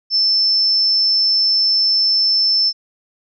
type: tone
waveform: sine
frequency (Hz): 5300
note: E8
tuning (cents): +9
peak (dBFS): -12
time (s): 0.1-2.73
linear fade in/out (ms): 50
effects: none